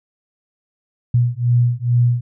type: beating tone pair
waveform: sine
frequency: 119.9 / 122.2 Hz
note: A#2 / B2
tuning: +49 / -18 cents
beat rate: 2.3 Hz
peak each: -16 dBFS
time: 1.14-2.21 s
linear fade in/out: 5 ms
effects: none